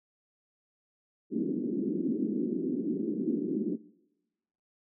white band-pass noise, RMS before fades -31 dBFS, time 1.3-3.78 s, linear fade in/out 50 ms, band 190 to 360 Hz, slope 48 dB/octave, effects noise-tail reverb RT60 1.0 s tail -22 dB re dry

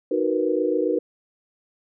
sine chord, B major seventh, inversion first, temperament equal, 311.1 / 370 / 466.2 / 493.9 Hz, D#4 / F#4 / A#4 / B4, 0 / 0 / 0 / 0 cents, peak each -25 dBFS, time 0.11-0.99 s, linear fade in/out 5 ms, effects none

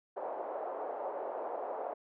white band-pass noise, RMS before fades -39 dBFS, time 0.16-1.94 s, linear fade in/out 10 ms, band 460 to 770 Hz, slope 24 dB/octave, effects none

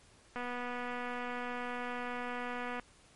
click train, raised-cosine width 0.5 ms, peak -25 dBFS, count 598, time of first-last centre 0.36-2.797 s, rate 245 Hz, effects pink hiss -62 dBFS RMS until 3.15 s + MP3 48 kbps

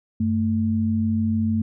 sine tone pair together, 95.01 / 221.7 Hz, F#2 / A3, +46 / +13 cents, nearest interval octave + minor third, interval 1467 cents, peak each -24 / -20 dBFS, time 0.2-1.62 s, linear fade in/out 5 ms, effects none

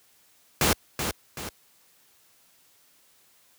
pink noise with echo, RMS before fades -21 dBFS, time 0.61-0.73 s, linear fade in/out 2 ms, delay 380 ms, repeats 2, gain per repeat -7 dB, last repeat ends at 1.49 s, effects white hiss -61 dBFS RMS until 3.58 s + high-pass 60 Hz 12 dB/octave

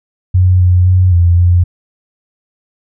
sine tone with pitch steps, 91.5 / 90.2 / 91.9 / 86.6 / 88.3 Hz, F#2 / F#2 / F#2 / F2 / F2, -19 / -44 / -11 / -14 / +20 cents, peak -5 dBFS, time 0.34-1.64 s, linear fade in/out 10 ms, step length 260 ms, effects none

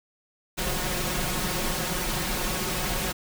pink noise with comb filter, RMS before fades -28 dBFS, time 0.57-3.13 s, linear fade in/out 20 ms, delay 5.5 ms, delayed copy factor +0.75, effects none

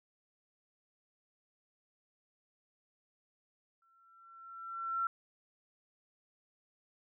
sine tone with exponential growth, 1351 Hz, E6, 42 cents sharp, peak -29 dBFS, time 3.82-5.07 s, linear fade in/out 2 ms, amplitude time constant 270 ms, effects none

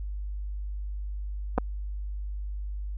clicks, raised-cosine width 1 ms, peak -11 dBFS, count 2, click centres 1.579 / 1.583 s, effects added 50 Hz sine -31 dBFS peak until 2.97 s

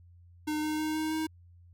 square tone with pitch steps, 304.7 / 307.4 / 310 / 312.7 / 315.4 Hz, D#4 / D#4 / D#4 / D#4 / D#4, -36 / -21 / -6 / +9 / +24 cents, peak -30 dBFS, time 0.47-1.27 s, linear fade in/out 10 ms, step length 160 ms, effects added 87 Hz sine -53 dBFS peak until 1.73 s

